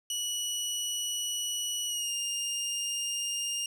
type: tone with pitch glide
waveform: 20% pulse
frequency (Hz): 2935 to 2817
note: F#7 to F7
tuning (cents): -15 to +14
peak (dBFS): -25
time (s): 0.1-3.66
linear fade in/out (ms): 2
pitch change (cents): -71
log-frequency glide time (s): 1.86-2.12
effects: none